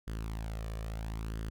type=tone with flanger; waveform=sawtooth; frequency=54.8 Hz; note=A1; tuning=6 cents flat; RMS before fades=-38 dBFS; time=0.07-1.5 s; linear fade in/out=10 ms; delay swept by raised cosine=0.62 to 1.72 ms; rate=0.75 Hz; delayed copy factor=+0.55; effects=none